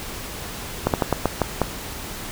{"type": "slowing click train", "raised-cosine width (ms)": 1, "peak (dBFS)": -3, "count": 7, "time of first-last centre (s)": [0.87, 1.617], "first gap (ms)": 68, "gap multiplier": 1.24, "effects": ["pink hiss -33 dBFS RMS until 2.31 s"]}